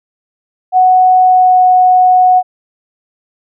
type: tone with pitch glide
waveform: sine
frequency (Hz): 740 to 735.3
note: F#5 to F#5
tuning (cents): 0 to -11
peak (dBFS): -4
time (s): 0.72-2.43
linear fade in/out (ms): 50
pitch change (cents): -11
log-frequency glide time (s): 1.2-1.63
effects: none